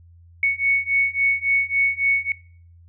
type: beating tone pair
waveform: sine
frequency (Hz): 2217 / 2220.6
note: C#7 / C#7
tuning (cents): 0 / +2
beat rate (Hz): 3.6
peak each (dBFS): -21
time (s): 0.43-2.32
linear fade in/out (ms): 2
effects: noise-tail reverb RT60 0.5 s tail -21 dB re dry + added 85 Hz sine -46 dBFS peak until 2.88 s